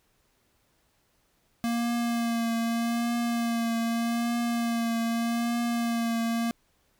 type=tone with vibrato; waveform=square; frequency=233.1 Hz; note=A#3; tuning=in tune; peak=-26 dBFS; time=1.64-6.51 s; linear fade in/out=0 ms; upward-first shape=triangle; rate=0.82 Hz; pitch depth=28 cents each way; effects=pink hiss -69 dBFS RMS until 6.99 s